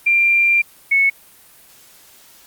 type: tone pair in turn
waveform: sine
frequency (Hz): 2378 / 2204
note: D7 / C#7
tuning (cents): +21 / -11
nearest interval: minor second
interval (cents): 132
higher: first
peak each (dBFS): -11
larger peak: neither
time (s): 0.06-0.62 / 0.91-1.1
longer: first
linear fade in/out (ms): 10
effects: white hiss -47 dBFS RMS until 2.46 s + Opus 32 kbps

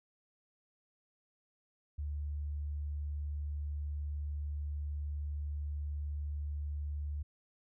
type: tone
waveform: sine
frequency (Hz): 73.42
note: D2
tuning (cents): 0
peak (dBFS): -35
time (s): 1.98-7.23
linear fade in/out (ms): 10
effects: none

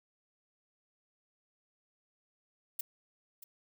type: noise with echo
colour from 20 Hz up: violet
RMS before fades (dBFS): -35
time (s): 2.79-2.81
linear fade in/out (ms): 5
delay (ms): 630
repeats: 1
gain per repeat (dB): -14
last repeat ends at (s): 3.44
effects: none

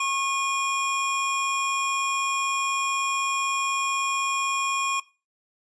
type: tone pair together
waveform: square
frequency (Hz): 1091 / 2449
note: C#6 / D#7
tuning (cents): -28 / -28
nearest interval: octave + major second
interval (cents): 1400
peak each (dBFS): -27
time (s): 0-5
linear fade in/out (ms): 5
effects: noise-tail reverb RT60 0.3 s tail -18 dB re dry + resampled to 22050 Hz

